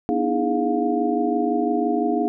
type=tone cluster; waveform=sine; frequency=244.6 / 296.3 / 322.2 / 416.5 / 709 Hz; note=B3 / D4 / E4 / G#4 / F5; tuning=-16 / +15 / -39 / +5 / +26 cents; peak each=-25 dBFS; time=0.09-2.28 s; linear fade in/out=0 ms; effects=none